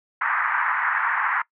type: band-pass noise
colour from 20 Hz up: white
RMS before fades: -23 dBFS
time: 0.21-1.42 s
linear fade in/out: 5 ms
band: 900 to 1900 Hz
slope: 48 dB/octave
effects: noise-tail reverb RT60 0.1 s tail -21 dB re dry